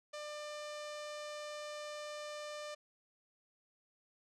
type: tone with low-pass filter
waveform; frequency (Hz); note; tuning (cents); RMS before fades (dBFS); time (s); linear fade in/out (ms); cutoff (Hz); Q
sawtooth; 597; D5; +28; -45; 0.13-2.75; 10; 6600; 1.3
effects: none